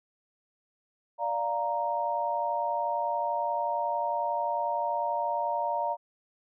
sine chord, Bb major, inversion first, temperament equal, 587.3 / 698.5 / 932.3 Hz, D5 / F5 / Bb5, 0 / 0 / 0 cents, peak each -33 / -32 / -29 dBFS, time 1.18-5.97 s, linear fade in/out 50 ms, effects none

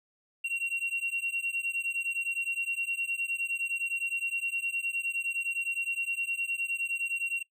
triangle beating tone pair, 2742 / 2751.7 Hz, F7 / F7, -32 / -26 cents, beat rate 9.7 Hz, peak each -29 dBFS, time 0.44-7.43 s, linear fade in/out 10 ms, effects noise-tail reverb RT60 0.1 s tail -22 dB re dry + tanh soft clip ceiling -25 dBFS

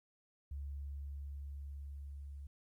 sine tone with level ramp, 70.5 Hz, C#2, 30 cents sharp, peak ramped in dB -40 to -45 dBFS, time 0.51-2.47 s, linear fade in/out 5 ms, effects 13-bit

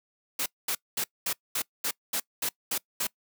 white noise bursts, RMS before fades -29 dBFS, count 10, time 0.39-3.07 s, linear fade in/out 5 ms, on 70 ms, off 220 ms, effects noise-tail reverb RT60 0.1 s tail -23 dB re dry + high-pass 150 Hz 12 dB/octave

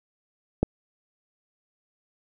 click, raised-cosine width 2 ms, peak -7 dBFS, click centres 0.63 s, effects none

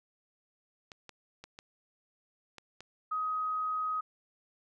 clicks, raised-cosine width 0.2 ms, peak -29 dBFS, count 6, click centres 0.918 / 1.093 / 1.44 / 1.589 / 2.583 / 2.806 s
sine tone, 1259 Hz, D#6, 20 cents sharp, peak -30 dBFS, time 3.11-4.01 s, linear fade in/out 10 ms
effects none

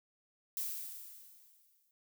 violet noise with exponential decay, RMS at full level -36 dBFS, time 0.57-1.91 s, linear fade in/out 1 ms, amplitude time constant 290 ms, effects none

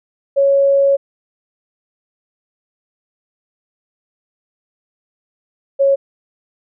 sine tone pair in turn, 554.4 / 550.9 Hz, C#5 / C#5, 0 / -11 cents, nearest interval unison, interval 11 cents, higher first, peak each -9 dBFS, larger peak neither, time 0.36-0.97 / 5.79-5.96 s, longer first, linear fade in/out 20 ms, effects none

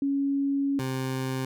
sine / 20% pulse tone pair in turn, 278.1 / 131.25 Hz, C#4 / C3, +6 / +6 cents, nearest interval octave + minor second, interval 1300 cents, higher first, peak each -23 dBFS, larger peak neither, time 0.02-0.79 / 0.79-1.45 s, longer first, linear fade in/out 2 ms, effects none

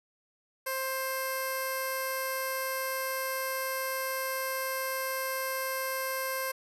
15% pulse tone with low-pass filter, 527 Hz, C5, 12 cents sharp, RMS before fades -33 dBFS, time 0.66-6.52 s, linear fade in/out 10 ms, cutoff 12000 Hz, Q 4, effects none

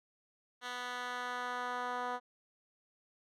10% pulse tone with band-pass filter sweep, 246.9 Hz, B3, in tune, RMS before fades -39 dBFS, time 0.61-2.2 s, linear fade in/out 50 ms, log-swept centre 2500 to 910 Hz, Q 1, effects none

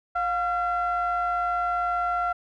triangle ring-modulated tone, 329.6 Hz, E4, in tune, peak -18 dBFS, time 0.15-2.33 s, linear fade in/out 10 ms, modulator 1040 Hz, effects none

